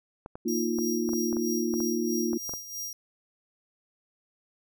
clicks, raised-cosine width 1 ms, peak -25 dBFS, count 12, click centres 0.261 / 0.355 / 0.787 / 1.091 / 1.134 / 1.328 / 1.368 / 1.739 / 1.804 / 2.332 / 2.494 / 2.537 s
sine chord, Bb suspended fourth, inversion none, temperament equal, 233.1 / 311.1 / 349.2 Hz, Bb3 / Eb4 / F4, 0 / 0 / 0 cents, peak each -29 / -32 / -29 dBFS, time 0.45-2.38 s, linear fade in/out 10 ms
sawtooth tone with tremolo, 5700 Hz, F8, 34 cents sharp, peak -30 dBFS, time 0.48-2.93 s, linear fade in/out 2 ms, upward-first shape sine, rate 3.1 Hz, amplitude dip 65%
effects none

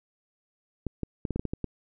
clicks, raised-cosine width 3 ms, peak -17 dBFS, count 9, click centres 0.867 / 1.033 / 1.252 / 1.307 / 1.36 / 1.395 / 1.453 / 1.535 / 1.643 s, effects none

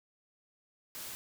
white noise, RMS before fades -43 dBFS, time 0.95-1.15 s, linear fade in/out 0 ms, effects none

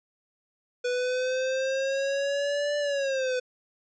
square exponential two-way sweep, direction up then down, 491.2 to 587.3 to 498.6 Hz, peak -26 dBFS, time 0.84-3.4 s, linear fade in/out 10 ms, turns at 2.78 s, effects resampled to 16000 Hz

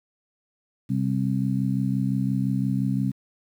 harmonic tone, 65.8 Hz, C2, 10 cents sharp, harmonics 2 / 3 / 4, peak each -25 / -25 / -28 dBFS, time 0.89-3.12 s, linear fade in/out 20 ms, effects 9-bit

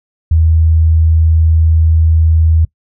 sine tone, 80.5 Hz, E2, 41 cents flat, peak -6 dBFS, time 0.31-2.65 s, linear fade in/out 5 ms, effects noise-tail reverb RT60 0.1 s tail -22 dB re dry

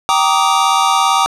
square chord, Eb major seventh, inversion first, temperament just, 777.8 / 933.4 / 1166.7 / 1244.5 Hz, G5 / Bb5 / D6 / Eb6, -14 / +2 / -12 / 0 cents, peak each -17 dBFS, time 0.09-1.26 s, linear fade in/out 0 ms, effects low-pass 9000 Hz 12 dB/octave

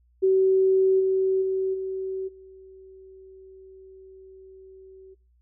sine tone with level steps, 380.6 Hz, F#4, 49 cents sharp, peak -16 / -19 / -22 / -27 / -44 dBFS, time 0.22-5.15 s, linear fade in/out 20 ms, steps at 0.99 / 1.41 / 1.73 / 2.27 s, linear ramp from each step 20 ms, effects noise-tail reverb RT60 0.3 s tail -21 dB re dry + added 60 Hz sine -59 dBFS peak until 5.41 s

